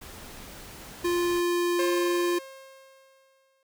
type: noise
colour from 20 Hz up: pink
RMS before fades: -44 dBFS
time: 0.01-1.41 s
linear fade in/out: 10 ms
type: tone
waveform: square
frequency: 349.2 Hz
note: F4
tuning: in tune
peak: -24 dBFS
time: 1.04-2.39 s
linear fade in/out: 10 ms
type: tone with exponential decay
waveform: sawtooth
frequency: 535 Hz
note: C5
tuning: 38 cents sharp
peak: -24 dBFS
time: 1.79-3.63 s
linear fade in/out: 2 ms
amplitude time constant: 400 ms
effects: none